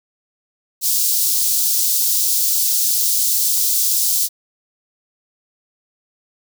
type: high-pass noise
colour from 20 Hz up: white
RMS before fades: -17 dBFS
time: 0.81-4.29 s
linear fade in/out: 50 ms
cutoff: 4400 Hz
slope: 24 dB/octave
effects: none

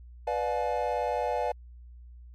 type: chord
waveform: triangle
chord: B diminished seventh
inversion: none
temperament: just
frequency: 493.9 / 592.7 / 711.2 / 853.4 Hz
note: B4 / D5 / F5 / Ab5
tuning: 0 / +16 / +31 / +47 cents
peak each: -30 dBFS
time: 0.27-1.52 s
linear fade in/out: 5 ms
effects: added 60 Hz sine -45 dBFS peak until 2.34 s + MP3 64 kbps

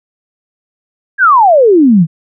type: exponential sweep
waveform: sine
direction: down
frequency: 1674 to 151.1 Hz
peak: -3 dBFS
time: 1.18-2.07 s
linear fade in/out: 50 ms
effects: none

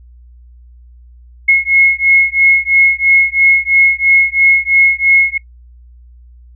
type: beating tone pair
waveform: sine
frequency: 2169 / 2172 Hz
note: C#7 / C#7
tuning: -38 / -36 cents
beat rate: 3 Hz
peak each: -10 dBFS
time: 1.48-5.38 s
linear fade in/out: 10 ms
effects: noise-tail reverb RT60 0.1 s tail -20 dB re dry + added 60 Hz sine -37 dBFS peak until 6.55 s

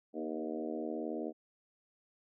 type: harmonic tone with a mistuned harmonic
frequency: 79 Hz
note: D#2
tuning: 27 cents sharp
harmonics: 3 / 4 / 5 / 6 / 7 / 8 / 9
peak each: -42 / -40 / -43 / -43 / -48 / -45 / -50 dBFS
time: 0.13-1.33 s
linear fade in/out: 50 ms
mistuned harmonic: 4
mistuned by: -29 cents
effects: none

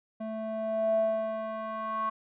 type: tone with band-pass filter sweep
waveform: square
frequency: 220 Hz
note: A3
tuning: in tune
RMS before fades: -31 dBFS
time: 0.2-2.1 s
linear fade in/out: 10 ms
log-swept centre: 470 to 1100 Hz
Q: 7.6
effects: resampled to 8000 Hz

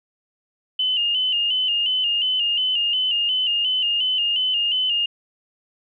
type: tone with vibrato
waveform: sine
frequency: 2929 Hz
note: F#7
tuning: 18 cents flat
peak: -18 dBFS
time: 0.79-5.06 s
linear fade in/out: 5 ms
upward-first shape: square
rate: 2.8 Hz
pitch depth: 58 cents each way
effects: none

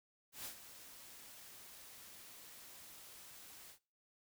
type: noise with ADSR envelope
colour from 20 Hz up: white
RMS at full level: -45 dBFS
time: 0.32-3.79 s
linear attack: 130 ms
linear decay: 91 ms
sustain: -11 dB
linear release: 92 ms
effects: noise-tail reverb RT60 0.4 s tail -23 dB re dry

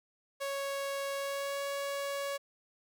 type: tone with pitch glide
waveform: sawtooth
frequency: 554.4 to 560.2 Hz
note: C#5 to C#5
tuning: 0 to +18 cents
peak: -30 dBFS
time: 0.4-2.38 s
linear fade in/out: 20 ms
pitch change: +18 cents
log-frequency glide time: 1.14-1.62 s
effects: none

